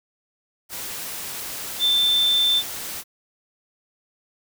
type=tone in noise; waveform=sine; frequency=3550 Hz; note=A7; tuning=15 cents sharp; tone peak=-16 dBFS; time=1.79-2.63 s; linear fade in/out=50 ms; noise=white; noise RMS=-32 dBFS; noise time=0.69-3.04 s; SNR=+13 dB; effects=none